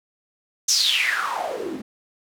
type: noise with band-pass filter sweep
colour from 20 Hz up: white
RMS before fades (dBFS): -23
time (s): 0.68-1.82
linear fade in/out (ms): 10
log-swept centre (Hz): 6300 to 230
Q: 8.5
effects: none